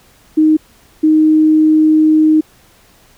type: tone pair in turn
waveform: sine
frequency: 311.1 / 311.1 Hz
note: D#4 / D#4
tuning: 0 / 0 cents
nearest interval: unison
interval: 0 cents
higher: neither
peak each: -6 dBFS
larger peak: neither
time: 0.37-0.57 / 1.03-2.41 s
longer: second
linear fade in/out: 10 ms
effects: pink hiss -48 dBFS RMS until 3.17 s